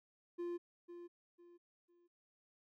triangle tone with echo, 347.8 Hz, F4, 7 cents flat, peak -37 dBFS, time 0.38-0.58 s, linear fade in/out 20 ms, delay 500 ms, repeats 3, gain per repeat -10 dB, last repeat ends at 2.08 s, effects none

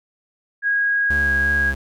sine tone, 1644 Hz, G#6, 18 cents flat, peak -16 dBFS, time 0.62-1.74 s, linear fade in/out 50 ms
45% pulse tone with vibrato, 69.3 Hz, C#2, in tune, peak -24 dBFS, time 1.1-1.75 s, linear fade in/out 5 ms, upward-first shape sine, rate 2.9 Hz, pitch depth 42 cents each way
effects none

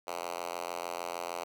5% pulse tone with high-pass filter, 86.6 Hz, F2, 14 cents flat, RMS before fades -38 dBFS, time 0.07-1.44 s, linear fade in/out 5 ms, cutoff 590 Hz, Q 1.2, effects none

